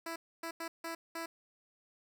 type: tone bursts at uneven times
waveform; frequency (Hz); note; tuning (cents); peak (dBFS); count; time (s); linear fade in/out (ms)
10% pulse; 330.9; E4; +7; -30; 5; 0.06-0.16 / 0.43-0.51 / 0.6-0.68 / 0.84-0.95 / 1.15-1.26; 5
effects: none